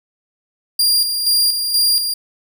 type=tone with tremolo; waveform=sawtooth; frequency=4791 Hz; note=D8; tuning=34 cents sharp; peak=-9 dBFS; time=0.79-2.14 s; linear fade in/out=5 ms; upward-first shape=square; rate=2.1 Hz; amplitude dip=50%; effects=none